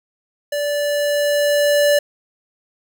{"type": "tone with level ramp", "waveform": "square", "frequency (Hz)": 582, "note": "D5", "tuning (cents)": -16, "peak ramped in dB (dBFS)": [-20, -12], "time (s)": [0.52, 1.99], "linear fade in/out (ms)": 5, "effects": []}